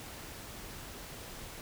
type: silence
effects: pink hiss -46 dBFS RMS until 1.61 s